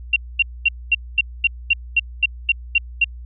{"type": "tone bursts", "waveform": "sine", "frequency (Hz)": 2754, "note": "F7", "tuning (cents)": -25, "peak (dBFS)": -11, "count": 12, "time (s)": [0.13, 3.044], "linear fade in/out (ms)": 5, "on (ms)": 32, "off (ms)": 230, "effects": ["added 60 Hz sine -32 dBFS peak until 3.25 s"]}